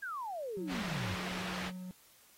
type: exponential sweep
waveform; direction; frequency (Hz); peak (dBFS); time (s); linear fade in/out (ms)
sine; down; 1661.2 to 87.31; -37; 0.02-1.15; 10
type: tone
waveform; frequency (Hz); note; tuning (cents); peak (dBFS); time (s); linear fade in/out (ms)
triangle; 183.3; F#3; -16; -39; 0.57-1.91; 0
type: low-pass noise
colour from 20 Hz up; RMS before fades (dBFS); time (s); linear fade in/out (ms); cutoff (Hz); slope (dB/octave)
white; -42; 0.67-1.72; 50; 2700; 12
effects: white hiss -63 dBFS RMS until 2.37 s + AAC 48 kbps